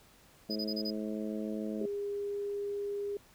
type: harmonic tone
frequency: 107.2 Hz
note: A2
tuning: 45 cents flat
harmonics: 2 / 3 / 4 / 5 / 6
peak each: -36 / -40 / -42 / -44 / -46 dBFS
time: 0.49-1.86 s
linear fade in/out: 5 ms
type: tone bursts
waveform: triangle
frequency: 4978 Hz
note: D#8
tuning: in tune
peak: -34 dBFS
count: 5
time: 0.5-0.907 s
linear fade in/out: 10 ms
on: 59 ms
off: 28 ms
type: tone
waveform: sine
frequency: 405.7 Hz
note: G#4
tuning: 41 cents flat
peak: -33 dBFS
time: 1.81-3.17 s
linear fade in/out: 2 ms
effects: pink hiss -61 dBFS RMS until 3.34 s